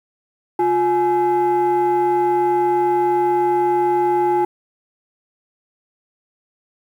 sine tone pair together, 354.4 / 843 Hz, F4 / G#5, +25 / +26 cents, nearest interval octave + minor third, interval 1501 cents, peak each -15 dBFS, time 0.59-4.45 s, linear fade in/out 5 ms, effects tanh soft clip ceiling -11 dBFS + 8-bit

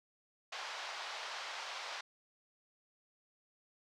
pink band-pass noise, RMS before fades -44 dBFS, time 0.52-2.01 s, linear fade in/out 5 ms, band 680 to 5400 Hz, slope 24 dB/octave, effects none

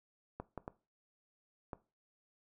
clicks, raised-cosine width 1 ms, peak -27 dBFS, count 4, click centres 0.4 / 0.577 / 0.679 / 1.732 s, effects noise-tail reverb RT60 0.3 s tail -18 dB re dry

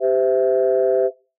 sine chord, C major, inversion second, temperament equal with one note detuned, 392 / 513.1 / 659.3 Hz, G4 / C5 / E5, 0 / -34 / 0 cents, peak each -18 dBFS, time 0-1.11 s, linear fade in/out 50 ms, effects noise-tail reverb RT60 0.3 s tail -19 dB re dry + tanh soft clip ceiling -7 dBFS

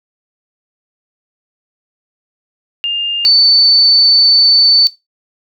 sine tone pair in turn, 2811 / 4515 Hz, F7 / C#8, +11 / +31 cents, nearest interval minor sixth, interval 820 cents, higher second, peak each -13 / -5 dBFS, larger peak second, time 2.84-3.25 / 3.25-4.87 s, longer second, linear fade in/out 0 ms, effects noise-tail reverb RT60 0.2 s tail -18 dB re dry

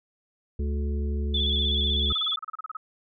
harmonic tone, 72.1 Hz, D2, 31 cents flat, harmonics 1 / 3 / 5 / 6, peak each -25 / -35 / -39 / -41 dBFS, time 0.59-2.13 s, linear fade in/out 5 ms
sine tone with vibrato, 3439 Hz, A7, 40 cents flat, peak -24 dBFS, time 1.34-2.36 s, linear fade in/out 5 ms, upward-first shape square, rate 16 Hz, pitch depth 37 cents each way
sine tone bursts, 1281 Hz, E6, 50 cents flat, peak -31 dBFS, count 13, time 2.1-2.77 s, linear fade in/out 5 ms, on 22 ms, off 32 ms
effects none

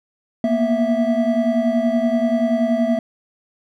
triangle tone cluster, 231.8 / 242.3 / 657 Hz, A#3 / B3 / E5, -10 / -33 / -6 cents, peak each -18 dBFS, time 0.44-2.99 s, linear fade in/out 2 ms, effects none

